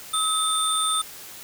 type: tone cluster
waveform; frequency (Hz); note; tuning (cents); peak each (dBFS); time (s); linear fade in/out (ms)
sine; 1274 / 3582 / 8920; D#6 / A7 / C#9; +41 / +30 / +10; -25; 0.13-1.02; 10
effects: white hiss -41 dBFS RMS until 1.43 s